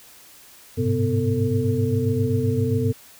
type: tone cluster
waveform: sine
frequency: 100.5 / 108.1 / 129.6 / 249.3 / 447.8 Hz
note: G2 / A2 / C3 / B3 / A4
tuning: +44 / -30 / -16 / +16 / +30 cents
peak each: -25 dBFS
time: 0.77-2.93 s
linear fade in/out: 20 ms
effects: white hiss -48 dBFS RMS until 3.19 s